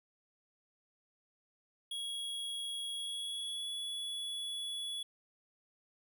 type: tone with pitch glide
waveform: square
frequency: 3322 to 3390 Hz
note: G#7 to G#7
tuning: 0 to +35 cents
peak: -38 dBFS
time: 1.91-5.03 s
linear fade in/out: 5 ms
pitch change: +35 cents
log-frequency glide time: 2.94-3.67 s
effects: none